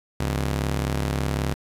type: ring-modulated tone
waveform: sawtooth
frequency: 103.83 Hz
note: G#2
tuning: in tune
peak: -16 dBFS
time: 0.2-1.54 s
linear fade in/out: 0 ms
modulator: 32.6 Hz
effects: resampled to 32000 Hz + 7-bit